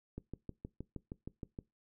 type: click train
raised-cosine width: 3 ms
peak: -29 dBFS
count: 10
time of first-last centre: 0.18-1.588 s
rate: 6.39 Hz
effects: noise-tail reverb RT60 0.2 s tail -21 dB re dry